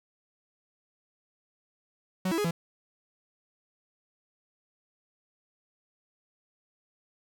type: tone with pitch steps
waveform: 45% pulse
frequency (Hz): 186.2 / 329.9 / 416.1 / 168.2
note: F#3 / E4 / G#4 / E3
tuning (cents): +11 / +1 / +3 / +35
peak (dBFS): -26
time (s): 2.25-2.51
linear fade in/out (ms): 5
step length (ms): 65
effects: none